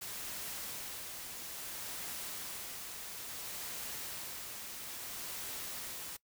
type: noise with tremolo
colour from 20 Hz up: white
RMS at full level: -42 dBFS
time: 0.01-6.17 s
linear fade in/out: 10 ms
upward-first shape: sine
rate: 0.59 Hz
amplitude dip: 30%
effects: noise-tail reverb RT60 0.1 s tail -21 dB re dry

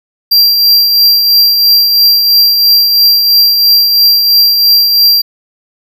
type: tone with tremolo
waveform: square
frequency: 4738 Hz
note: D8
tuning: 14 cents sharp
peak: -3 dBFS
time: 0.31-5.22 s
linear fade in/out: 10 ms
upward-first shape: triangle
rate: 3 Hz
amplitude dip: 45%
effects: none

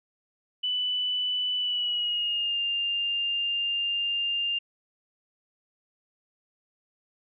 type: tone with pitch glide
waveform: sine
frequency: 2985 to 2801 Hz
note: F#7 to F7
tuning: +15 to +4 cents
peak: -25 dBFS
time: 0.63-4.59 s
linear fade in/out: 10 ms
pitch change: -111 cents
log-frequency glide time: 1.57-2.6 s
effects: none

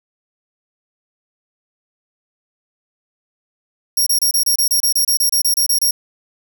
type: tone bursts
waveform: 15% pulse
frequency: 5588 Hz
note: F8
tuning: in tune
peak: -7 dBFS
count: 16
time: 3.97-5.91 s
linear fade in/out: 5 ms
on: 95 ms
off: 28 ms
effects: none

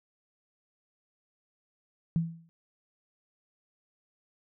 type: tone with exponential decay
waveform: sine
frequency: 165.6 Hz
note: E3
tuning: 8 cents sharp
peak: -21 dBFS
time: 2.16-2.49 s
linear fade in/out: 0 ms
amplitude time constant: 70 ms
effects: none

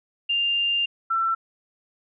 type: tone pair in turn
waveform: sine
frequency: 2797 / 1341.9 Hz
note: F7 / E6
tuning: +2 / +30 cents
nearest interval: octave + minor second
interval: 1272 cents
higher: first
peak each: -20 dBFS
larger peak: neither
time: 0.29-0.86 / 1.1-1.35 s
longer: first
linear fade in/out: 10 ms
effects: none

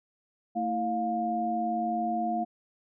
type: tone cluster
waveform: sine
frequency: 224.6 / 326.1 / 707 Hz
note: A3 / E4 / F5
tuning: +36 / -19 / +21 cents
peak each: -32 / -36 / -28 dBFS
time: 0.55-2.45 s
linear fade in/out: 20 ms
effects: none

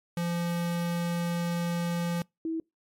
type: tone pair in turn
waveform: square / sine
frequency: 171.9 / 324.5 Hz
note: F3 / E4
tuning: -27 / -27 cents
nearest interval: major seventh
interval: 1100 cents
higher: second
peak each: -28 dBFS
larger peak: neither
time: 0.17-2.22 / 2.45-2.6 s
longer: first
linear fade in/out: 2 ms
effects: noise-tail reverb RT60 0.2 s tail -26 dB re dry + MP3 64 kbps

